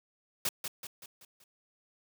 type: noise with echo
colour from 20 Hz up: white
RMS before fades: -31 dBFS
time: 0.45-0.49 s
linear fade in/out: 2 ms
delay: 190 ms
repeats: 5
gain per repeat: -6 dB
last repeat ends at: 1.44 s
effects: high-pass 100 Hz 12 dB/octave